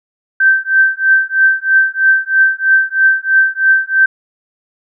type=tone with tremolo; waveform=sine; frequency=1556 Hz; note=G6; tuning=13 cents flat; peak=-4 dBFS; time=0.4-4.06 s; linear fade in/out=5 ms; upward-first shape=triangle; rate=3.1 Hz; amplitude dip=100%; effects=none